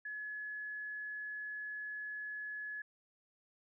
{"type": "tone", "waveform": "sine", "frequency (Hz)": 1700, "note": "G#6", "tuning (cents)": 40, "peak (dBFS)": -40, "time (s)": [0.05, 2.82], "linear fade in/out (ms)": 5, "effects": []}